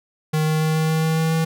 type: tone with pitch steps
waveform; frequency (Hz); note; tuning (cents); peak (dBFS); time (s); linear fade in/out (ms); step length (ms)
square; 155.4 / 156.3 / 157.21 / 158.12 / 159.03 / 159.95 / 160.88 / 161.81; D#3 / D#3 / D#3 / D#3 / D#3 / D#3 / E3 / E3; -2 / +8 / +18 / +28 / +38 / +48 / -42 / -32; -18; 0.33-1.45; 10; 140
effects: none